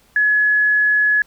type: tone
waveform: sine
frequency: 1696 Hz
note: G#6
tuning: 36 cents sharp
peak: -12 dBFS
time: 0.16-1.22 s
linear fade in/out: 2 ms
effects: pink hiss -55 dBFS RMS until 1.26 s